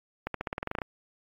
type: accelerating click train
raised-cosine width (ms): 0.5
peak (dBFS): -16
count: 12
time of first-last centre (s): 0.27-0.818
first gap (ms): 73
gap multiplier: 0.92
effects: AAC 32 kbps